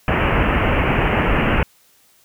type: low-pass noise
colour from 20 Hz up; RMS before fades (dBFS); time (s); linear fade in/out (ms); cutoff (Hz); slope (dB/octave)
pink; -17; 0.08-1.63; 2; 2900; 96
effects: white hiss -55 dBFS RMS until 2.24 s